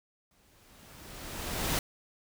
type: noise with exponential growth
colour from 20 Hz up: pink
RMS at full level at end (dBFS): -28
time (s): 0.31-1.79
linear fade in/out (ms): 2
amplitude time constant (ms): 320
effects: none